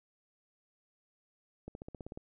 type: accelerating click train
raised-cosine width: 2 ms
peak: -30 dBFS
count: 9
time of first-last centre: 1.68-2.175 s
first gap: 71 ms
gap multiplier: 0.96
effects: none